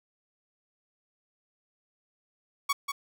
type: tone with echo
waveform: sawtooth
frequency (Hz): 1123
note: C#6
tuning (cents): +22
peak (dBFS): -20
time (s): 2.69-2.73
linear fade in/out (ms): 10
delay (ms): 190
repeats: 1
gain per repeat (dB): -6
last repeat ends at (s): 2.92
effects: none